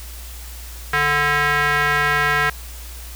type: tone with band-pass filter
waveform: square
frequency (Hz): 146.83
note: D3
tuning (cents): 0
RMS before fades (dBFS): -18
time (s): 0.93-2.5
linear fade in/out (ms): 5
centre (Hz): 1700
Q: 2.6
effects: added 59 Hz sine -33 dBFS peak until 3.15 s + white hiss -39 dBFS RMS until 3.15 s